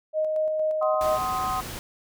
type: tone with tremolo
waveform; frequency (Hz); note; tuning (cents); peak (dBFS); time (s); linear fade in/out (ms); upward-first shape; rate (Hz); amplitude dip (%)
sine; 622.3; D#5; 0; -21; 0.13-1.19; 50; square; 4.3; 25
type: chord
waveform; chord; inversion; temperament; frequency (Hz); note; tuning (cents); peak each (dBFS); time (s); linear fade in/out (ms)
sine; C diminished; second; just; 753.5 / 1046.5 / 1255.8; Gb5 / C6 / Eb6; +31 / 0 / +16; -29; 0.81-1.61; 10
type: noise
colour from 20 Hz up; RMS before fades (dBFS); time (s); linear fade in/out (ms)
pink; -36; 1.01-1.79; 0
effects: none